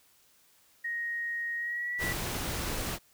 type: tone with pitch glide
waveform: sine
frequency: 1874 to 1958.1 Hz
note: A#6 to B6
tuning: +9 to -15 cents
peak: -31 dBFS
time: 0.84-2.13 s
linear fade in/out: 10 ms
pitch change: +76 cents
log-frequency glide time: 1.56-2.02 s
type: noise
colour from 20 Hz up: pink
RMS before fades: -34 dBFS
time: 1.98-2.99 s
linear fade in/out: 50 ms
effects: white hiss -64 dBFS RMS until 3.13 s